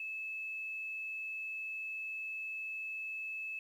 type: tone with quantisation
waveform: sine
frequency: 2607 Hz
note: E7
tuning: 20 cents flat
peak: -38 dBFS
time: 0-3.59 s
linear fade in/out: 2 ms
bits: 11
effects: none